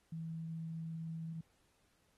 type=tone; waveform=sine; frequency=162.8 Hz; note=E3; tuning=21 cents flat; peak=-40 dBFS; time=0.12-1.41 s; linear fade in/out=5 ms; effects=pink hiss -75 dBFS RMS until 2.17 s + AAC 32 kbps